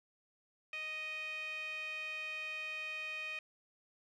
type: tone with band-pass filter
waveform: sawtooth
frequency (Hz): 622.3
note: D#5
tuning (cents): 0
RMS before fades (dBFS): -42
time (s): 0.73-3.39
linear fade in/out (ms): 2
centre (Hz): 2500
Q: 6.4
effects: none